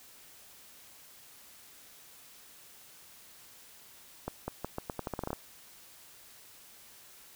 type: accelerating click train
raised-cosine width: 1 ms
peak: -20 dBFS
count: 13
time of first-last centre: 4.28-5.331 s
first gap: 200 ms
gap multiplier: 0.83
effects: white hiss -55 dBFS RMS until 7.35 s